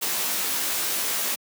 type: noise with comb filter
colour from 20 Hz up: white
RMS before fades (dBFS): -26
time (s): 0.01-1.36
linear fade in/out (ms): 20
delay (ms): 17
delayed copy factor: +0.75
effects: high-pass 200 Hz 12 dB/octave